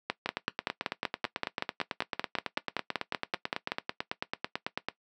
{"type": "two click trains", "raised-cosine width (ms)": 0.3, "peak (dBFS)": [-12, -14], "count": [20, 43], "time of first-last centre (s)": [[0.1, 3.719], [0.26, 4.886]], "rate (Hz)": [5.25, 9.08], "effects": ["noise-tail reverb RT60 0.1 s tail -17 dB re dry", "high-pass 200 Hz 12 dB/octave"]}